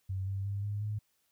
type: tone with pitch steps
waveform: sine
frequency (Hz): 95.2 / 97.71 / 100.28 / 102.92 / 105.63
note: F#2 / G2 / G2 / G#2 / G#2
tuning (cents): +50 / -5 / +40 / -15 / +30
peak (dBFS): -32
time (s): 0.09-0.99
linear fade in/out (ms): 10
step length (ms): 180
effects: white hiss -75 dBFS RMS until 1.31 s